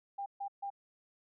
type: tone bursts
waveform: sine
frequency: 798 Hz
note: G5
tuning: 31 cents sharp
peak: -36 dBFS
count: 3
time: 0.18-0.703 s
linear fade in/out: 10 ms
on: 81 ms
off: 140 ms
effects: none